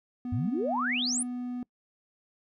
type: tone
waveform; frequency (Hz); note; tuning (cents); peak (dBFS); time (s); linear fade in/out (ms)
triangle; 246.9; B3; 0; -30; 0.25-1.63; 2
type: exponential sweep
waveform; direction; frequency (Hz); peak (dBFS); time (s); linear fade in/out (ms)
sine; up; 91.9 to 10350; -27; 0.32-1.23; 5
effects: noise-tail reverb RT60 0.1 s tail -24 dB re dry